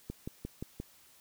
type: click train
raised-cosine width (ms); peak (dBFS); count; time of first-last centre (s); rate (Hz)
3; -25; 5; 0.1-0.801; 5.71
effects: white hiss -61 dBFS RMS until 1.2 s